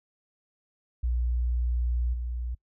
sine tone with level steps, 60.3 Hz, B1, 41 cents flat, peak -23 / -29 dBFS, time 1.03-2.55 s, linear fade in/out 10 ms, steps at 2.13 s, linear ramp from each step 10 ms, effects noise-tail reverb RT60 0.1 s tail -23 dB re dry + tanh soft clip ceiling -19 dBFS

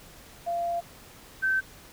sine tone pair in turn, 688 / 1544.5 Hz, F5 / G6, -26 / -26 cents, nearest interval octave + major second, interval 1400 cents, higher second, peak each -26 / -22 dBFS, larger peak second, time 0.46-0.81 / 1.42-1.61 s, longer first, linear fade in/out 20 ms, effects pink hiss -50 dBFS RMS until 1.92 s

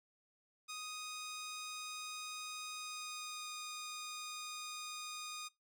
10% pulse tone with pitch glide, 1244.5 to 1231.6 Hz, D#6 to D#6, 0 to -18 cents, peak -35 dBFS, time 0.68-5.49 s, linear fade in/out 20 ms, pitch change -18 cents, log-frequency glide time 2.74-3.49 s, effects noise-tail reverb RT60 0.2 s tail -22 dB re dry

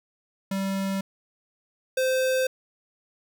square tone pair in turn, 194.2 / 518.5 Hz, G3 / C5, -16 / -16 cents, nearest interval octave + perfect fourth, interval 1700 cents, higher second, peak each -26 / -22 dBFS, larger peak second, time 0.51-1.01 / 1.97-2.47 s, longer neither, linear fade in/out 5 ms, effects none

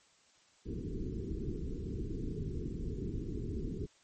pink low-pass noise, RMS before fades -38 dBFS, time 0.65-3.87 s, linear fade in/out 20 ms, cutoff 440 Hz, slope 96 dB/octave, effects white hiss -66 dBFS RMS until 4.03 s + MP3 32 kbps

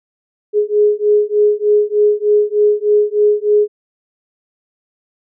sine beating tone pair, 416.4 / 419.7 Hz, G#4 / G#4, +5 / +18 cents, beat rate 3.3 Hz, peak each -13 dBFS, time 0.53-3.68 s, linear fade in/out 50 ms, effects none

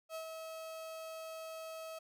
35% pulse tone with ADSR envelope, 644 Hz, E5, 41 cents flat, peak -38 dBFS, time 0.09-1.99 s, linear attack 60 ms, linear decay 98 ms, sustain -4 dB, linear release 8 ms, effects none

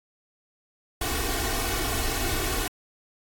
pink noise with comb filter, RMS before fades -27 dBFS, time 1.01-2.68 s, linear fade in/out 5 ms, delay 2.7 ms, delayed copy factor +0.9, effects AAC 64 kbps

